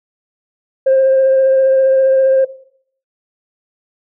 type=tone with vibrato; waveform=sine; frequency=531 Hz; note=C5; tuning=25 cents sharp; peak=-6 dBFS; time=0.86-2.45 s; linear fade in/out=10 ms; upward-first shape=sine; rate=15 Hz; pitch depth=14 cents each way; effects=noise-tail reverb RT60 0.6 s tail -17 dB re dry + tanh soft clip ceiling -5 dBFS